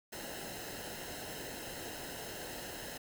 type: noise with comb filter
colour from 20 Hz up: pink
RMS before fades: -44 dBFS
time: 0.12-2.98 s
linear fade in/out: 10 ms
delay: 0.86 ms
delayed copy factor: -0.7
effects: none